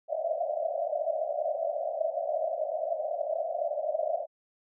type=band-pass noise; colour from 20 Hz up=pink; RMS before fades=-31 dBFS; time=0.08-4.27 s; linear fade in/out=50 ms; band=590 to 680 Hz; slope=96 dB/octave; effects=none